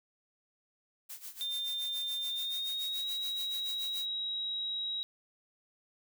blue noise with tremolo, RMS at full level -43 dBFS, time 1.09-4.06 s, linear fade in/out 10 ms, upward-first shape sine, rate 7 Hz, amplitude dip 80%
sine tone with pitch glide, 3600 to 3836 Hz, A7 to A#7, +39 to +49 cents, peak -33 dBFS, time 1.41-5.03 s, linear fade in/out 0 ms, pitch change +110 cents, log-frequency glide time 2.27-3.1 s
effects none

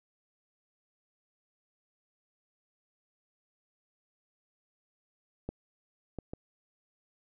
clicks, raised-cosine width 2 ms, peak -22 / -24 / -25 dBFS, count 3, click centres 5.49 / 6.187 / 6.335 s, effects none

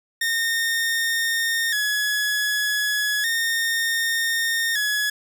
sawtooth tone with vibrato, 1760 Hz, A6, in tune, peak -17 dBFS, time 0.21-5.1 s, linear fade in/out 5 ms, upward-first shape square, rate 0.33 Hz, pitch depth 71 cents each way, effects none

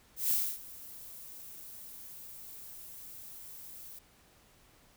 violet noise with ADSR envelope, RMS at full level -28 dBFS, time 0.16-3.99 s, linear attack 150 ms, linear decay 270 ms, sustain -20 dB, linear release 6 ms, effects pink hiss -63 dBFS RMS until 4.96 s

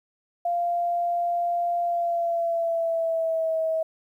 sine tone with pitch glide, 694 to 643.8 Hz, F5 to E5, -11 to -41 cents, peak -22 dBFS, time 0.45-3.83 s, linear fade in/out 5 ms, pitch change -130 cents, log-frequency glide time 1.82-3.58 s, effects 10-bit

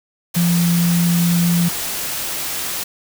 sine tone in noise, 172.1 Hz, F3, 25 cents flat, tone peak -13 dBFS, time 0.36-1.69 s, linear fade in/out 10 ms, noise white, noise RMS -24 dBFS, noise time 0.34-2.84 s, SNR +8 dB, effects none

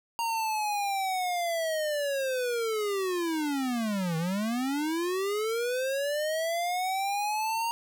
square linear two-way sweep, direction down then up, 932.3 to 158.1 to 932.3 Hz, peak -28 dBFS, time 0.19-7.71 s, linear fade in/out 0 ms, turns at 4.17 s, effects none

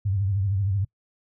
sine tone with vibrato, 98.2 Hz, G2, 4 cents sharp, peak -21 dBFS, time 0.05-0.85 s, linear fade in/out 10 ms, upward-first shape triangle, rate 13 Hz, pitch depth 120 cents each way, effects noise-tail reverb RT60 0.1 s tail -24 dB re dry

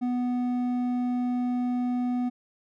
sine tone with hard clipping, 246.9 Hz, B3, in tune, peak -26 dBFS, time 0.01-2.3 s, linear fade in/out 20 ms, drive 6 dB, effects none

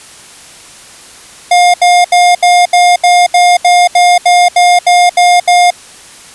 square tone bursts, 710 Hz, F5, 28 cents sharp, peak -4 dBFS, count 14, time 1.51-5.705 s, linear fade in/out 5 ms, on 230 ms, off 75 ms, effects white hiss -34 dBFS RMS until 6.34 s + resampled to 24000 Hz

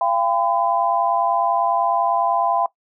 sine tone cluster, 686 / 796 / 1012 Hz, F5 / G5 / B5, -31 / +26 / +42 cents, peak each -21 dBFS, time 0.01-2.66 s, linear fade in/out 2 ms, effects noise-tail reverb RT60 0.1 s tail -19 dB re dry

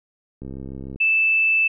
click train, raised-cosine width 3 ms, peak -22 dBFS, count 37, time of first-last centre 0.42-0.96 s, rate 66.7 Hz
sine tone, 2637 Hz, E7, in tune, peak -15 dBFS, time 1-1.68 s, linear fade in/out 10 ms
effects none

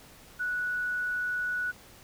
sine tone, 1473 Hz, F#6, 8 cents flat, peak -28 dBFS, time 0.39-1.72 s, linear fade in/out 20 ms, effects pink hiss -53 dBFS RMS until 2.03 s

